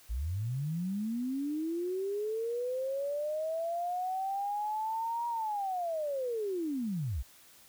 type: linear two-way sweep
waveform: sine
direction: up then down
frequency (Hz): 50.6 to 951 to 50.6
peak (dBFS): -31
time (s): 0.09-7.23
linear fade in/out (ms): 20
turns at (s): 5.28
effects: white hiss -58 dBFS RMS until 7.68 s